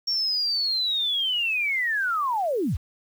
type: linear sweep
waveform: sine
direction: down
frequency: 5540 to 45.15 Hz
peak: -22 dBFS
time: 0.07-2.77 s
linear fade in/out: 10 ms
effects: 8-bit